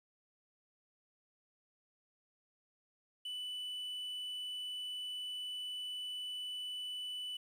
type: tone with quantisation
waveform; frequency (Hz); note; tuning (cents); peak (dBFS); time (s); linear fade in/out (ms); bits
triangle; 2984; F#7; +14; -38; 3.25-7.37; 5; 11
effects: none